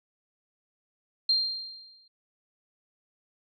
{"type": "tone with exponential decay", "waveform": "sine", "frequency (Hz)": 4186, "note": "C8", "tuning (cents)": 0, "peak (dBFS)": -19, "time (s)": [1.29, 2.08], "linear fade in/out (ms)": 5, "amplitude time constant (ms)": 170, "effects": []}